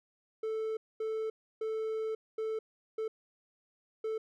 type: tone bursts at uneven times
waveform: triangle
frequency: 440 Hz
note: A4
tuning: in tune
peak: -30 dBFS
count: 6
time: 0.43-0.77 / 1-1.3 / 1.61-2.15 / 2.38-2.59 / 2.98-3.08 / 4.04-4.18 s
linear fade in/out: 5 ms
effects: none